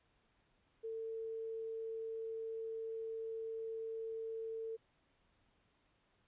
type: tone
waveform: sine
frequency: 448.6 Hz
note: A4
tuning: 34 cents sharp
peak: -40 dBFS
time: 0.83-4.77 s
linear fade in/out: 20 ms
effects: pink hiss -75 dBFS RMS until 6.27 s + resampled to 8000 Hz